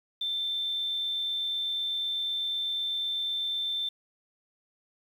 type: tone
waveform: sine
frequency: 3556 Hz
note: A7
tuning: 18 cents sharp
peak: -28 dBFS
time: 0.21-3.89 s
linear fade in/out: 5 ms
effects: 9-bit